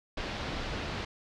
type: low-pass noise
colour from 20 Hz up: pink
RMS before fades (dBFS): -36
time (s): 0.17-1.05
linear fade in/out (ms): 5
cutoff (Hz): 4700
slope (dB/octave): 24
effects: none